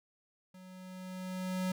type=tone with level ramp; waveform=square; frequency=185 Hz; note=F#3; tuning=in tune; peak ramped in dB=-52 to -31 dBFS; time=0.54-1.72 s; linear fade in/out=5 ms; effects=none